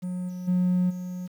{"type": "tone with level steps", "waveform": "triangle", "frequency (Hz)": 180.9, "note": "F#3", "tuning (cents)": -39, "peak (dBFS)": [-26, -30, -17, -29], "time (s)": [0.02, 1.28], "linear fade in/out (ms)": 20, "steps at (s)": [0.28, 0.47, 0.89], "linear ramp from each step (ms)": 20, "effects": ["tanh soft clip ceiling -15 dBFS", "9-bit"]}